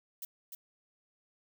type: noise with echo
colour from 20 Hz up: violet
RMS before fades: -41 dBFS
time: 0.22-0.25 s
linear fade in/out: 2 ms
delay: 300 ms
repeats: 1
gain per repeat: -4 dB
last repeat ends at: 0.55 s
effects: none